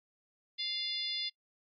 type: harmonic tone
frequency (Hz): 698.5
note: F5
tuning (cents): 0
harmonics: 3 / 4 / 5 / 6 / 7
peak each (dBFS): -44 / -46 / -36 / -40 / -39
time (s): 0.58-1.3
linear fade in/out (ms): 20
effects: noise-tail reverb RT60 0.1 s tail -23 dB re dry + MP3 48 kbps